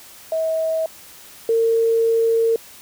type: tone pair in turn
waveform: sine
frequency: 643 / 455.6 Hz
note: E5 / A#4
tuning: -43 / -40 cents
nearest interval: tritone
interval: 597 cents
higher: first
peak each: -18 / -14 dBFS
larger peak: second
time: 0.32-0.86 / 1.49-2.56 s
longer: second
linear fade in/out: 2 ms
effects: white hiss -43 dBFS RMS until 2.81 s